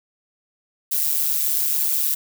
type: noise with amplitude modulation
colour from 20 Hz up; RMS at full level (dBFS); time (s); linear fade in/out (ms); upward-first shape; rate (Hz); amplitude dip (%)
violet; -18; 0.91-2.15; 10; sine; 147; 70
effects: none